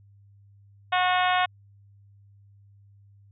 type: harmonic tone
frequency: 364.3 Hz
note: F#4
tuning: 27 cents flat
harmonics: 2 / 3 / 4 / 5 / 6 / 7 / 8 / 9 / 10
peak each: -23 / -27 / -29 / -31 / -33 / -34 / -35 / -36 / -37 dBFS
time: 0.92-1.46 s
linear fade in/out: 10 ms
effects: added 100 Hz sine -52 dBFS peak until 3.31 s